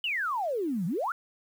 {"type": "exponential two-way sweep", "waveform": "sine", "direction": "down then up", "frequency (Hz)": [3070, 159.1, 1478], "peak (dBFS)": -27, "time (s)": [0.04, 1.12], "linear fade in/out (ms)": 2, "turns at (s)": 0.86, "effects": ["9-bit"]}